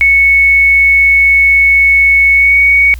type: tone with pitch glide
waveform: sine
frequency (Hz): 2211 to 2234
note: C#7 to C#7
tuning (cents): -5 to +13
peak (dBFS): -4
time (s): 0.01-2.94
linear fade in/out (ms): 0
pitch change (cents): +18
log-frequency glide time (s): 2.33-2.57
effects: added 60 Hz sine -22 dBFS peak until 2.99 s + white hiss -41 dBFS RMS until 2.99 s